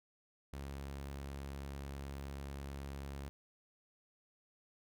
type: tone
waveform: sawtooth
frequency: 69.3 Hz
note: C#2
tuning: in tune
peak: -39 dBFS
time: 0.53-3.29 s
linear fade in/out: 0 ms
effects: none